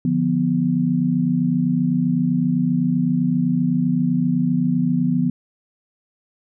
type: chord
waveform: sine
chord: B diminished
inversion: first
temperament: equal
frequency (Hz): 146.83 / 174.61 / 246.9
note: D3 / F3 / B3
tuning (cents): 0 / 0 / 0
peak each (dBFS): -24 / -20 / -19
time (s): 0.05-5.3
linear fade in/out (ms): 2
effects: none